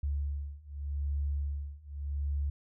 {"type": "beating tone pair", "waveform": "sine", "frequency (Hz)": [71, 71.84], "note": ["C#2", "D2"], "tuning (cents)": [42, -38], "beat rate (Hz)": 0.84, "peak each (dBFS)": [-35, -34], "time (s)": [0.03, 2.5], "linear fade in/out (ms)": 5, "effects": []}